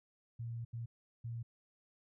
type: tone bursts at uneven times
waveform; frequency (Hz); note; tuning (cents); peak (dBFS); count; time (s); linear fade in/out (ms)
sine; 116.54; A#2; 0; -39; 3; 0.39-0.65 / 0.73-0.86 / 1.24-1.43; 10
effects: none